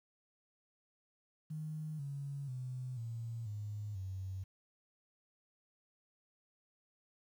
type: tone with pitch steps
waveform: sine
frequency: 154.9 / 140.41 / 127.28 / 115.38 / 104.58 / 94.8 Hz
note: D#3 / C#3 / C3 / A#2 / G#2 / F#2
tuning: -7 / +23 / -47 / -17 / +13 / +43 cents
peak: -39 dBFS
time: 1.5-4.44 s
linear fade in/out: 10 ms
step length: 490 ms
effects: 11-bit